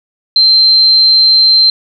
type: tone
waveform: sine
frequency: 4127 Hz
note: C8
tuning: 25 cents flat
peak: -4 dBFS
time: 0.36-1.7 s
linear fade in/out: 2 ms
effects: none